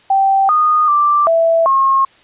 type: tone with pitch steps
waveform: sine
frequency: 779 / 1231 / 1176 / 661 / 1080 Hz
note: G5 / D#6 / D6 / E5 / C#6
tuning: -11 / -19 / +2 / +5 / -45 cents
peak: -9 dBFS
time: 0.1-2.05 s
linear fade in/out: 5 ms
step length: 390 ms
effects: white hiss -48 dBFS RMS until 2.23 s + resampled to 8000 Hz